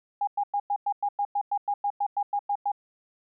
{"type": "tone bursts", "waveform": "sine", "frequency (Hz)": 814, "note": "G#5", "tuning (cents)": -35, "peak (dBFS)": -23, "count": 16, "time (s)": [0.21, 2.718], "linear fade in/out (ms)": 5, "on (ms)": 63, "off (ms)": 100, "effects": []}